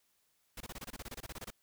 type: noise bursts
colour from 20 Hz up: pink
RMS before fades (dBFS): -44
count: 16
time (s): 0.57-1.505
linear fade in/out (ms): 5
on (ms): 35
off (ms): 25
effects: white hiss -75 dBFS RMS until 1.62 s